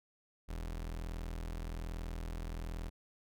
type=tone; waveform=35% pulse; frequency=41.2 Hz; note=E1; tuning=in tune; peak=-37 dBFS; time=0.48-2.9 s; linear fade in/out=20 ms; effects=none